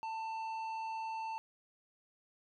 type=tone with tanh clipping; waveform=sine; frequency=891 Hz; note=A5; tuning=22 cents sharp; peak=-39 dBFS; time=0.03-1.38 s; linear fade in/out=0 ms; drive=9 dB; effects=none